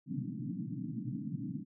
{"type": "band-pass noise", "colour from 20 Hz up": "pink", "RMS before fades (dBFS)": -39, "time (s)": [0.06, 1.65], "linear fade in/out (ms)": 50, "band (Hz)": [120, 300], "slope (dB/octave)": 96, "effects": []}